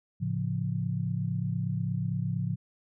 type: chord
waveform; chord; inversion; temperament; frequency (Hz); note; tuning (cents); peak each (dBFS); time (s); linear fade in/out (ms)
sine; A augmented; none; equal; 110 / 138.59 / 174.61; A2 / C#3 / E#3; 0 / 0 / 0; -32; 0.2-2.56; 20
effects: none